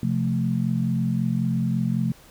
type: chord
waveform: sine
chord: F major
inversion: second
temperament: equal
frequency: 130.81 / 174.61 / 220 Hz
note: C3 / F3 / A3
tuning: 0 / 0 / 0 cents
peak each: -25 dBFS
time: 0.03-2.12 s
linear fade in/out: 2 ms
effects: pink hiss -51 dBFS RMS until 2.3 s